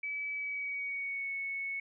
sine tone with pitch glide, 2293 to 2209 Hz, D7 to C#7, -42 to -7 cents, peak -34 dBFS, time 0.03-1.8 s, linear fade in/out 5 ms, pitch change -65 cents, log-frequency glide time 0.33-1.32 s, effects none

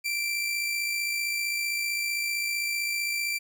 sawtooth tone with amplitude modulation, 2349 Hz, D7, in tune, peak -22 dBFS, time 0.04-3.39 s, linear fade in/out 20 ms, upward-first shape sine, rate 55.5 Hz, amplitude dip 35%, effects none

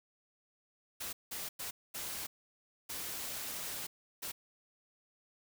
white noise bursts at uneven times, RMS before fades -41 dBFS, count 6, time 1-1.13 / 1.31-1.49 / 1.59-1.71 / 1.94-2.27 / 2.89-3.87 / 4.22-4.32 s, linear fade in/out 10 ms, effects none

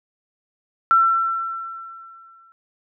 sine tone with exponential decay, 1346 Hz, E6, 36 cents sharp, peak -10 dBFS, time 0.91-2.52 s, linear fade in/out 0 ms, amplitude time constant 350 ms, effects none

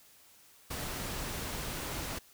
pink noise, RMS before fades -38 dBFS, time 0.7-2.19 s, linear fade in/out 10 ms, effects white hiss -60 dBFS RMS until 2.33 s

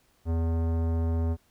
sine tone with tanh clipping, 82.5 Hz, E2, 2 cents sharp, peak -26 dBFS, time 0.25-1.37 s, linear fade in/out 50 ms, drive 18 dB, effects pink hiss -66 dBFS RMS until 1.5 s

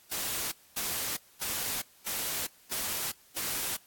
white noise bursts, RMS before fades -33 dBFS, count 6, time 0.11-3.77 s, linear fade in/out 10 ms, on 410 ms, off 240 ms, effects white hiss -60 dBFS RMS until 3.86 s + AAC 64 kbps

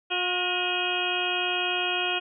harmonic tone with a mistuned harmonic, 359.3 Hz, F4, 49 cents sharp, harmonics 1 / 2 / 3 / 4 / 5 / 7 / 8 / 9, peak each -33 / -32 / -38 / -33 / -41 / -30 / -31 / -32 dBFS, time 0.1-2.2 s, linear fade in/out 20 ms, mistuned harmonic 5, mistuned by +59 cents, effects none

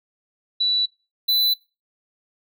sine / square tone pair in turn, 3951 / 3995 Hz, B7 / B7, 0 / +19 cents, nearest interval unison, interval 19 cents, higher second, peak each -17 dBFS, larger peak neither, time 0.6-0.86 / 1.28-1.54 s, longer neither, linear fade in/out 10 ms, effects noise-tail reverb RT60 0.3 s tail -23 dB re dry

